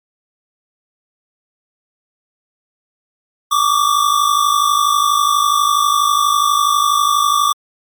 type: tone pair together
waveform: square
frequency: 1140 / 1192.2 Hz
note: C#6 / D6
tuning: +48 / +26 cents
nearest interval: minor second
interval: 78 cents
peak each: -15 dBFS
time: 3.51-7.53 s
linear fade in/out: 10 ms
effects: MP3 96 kbps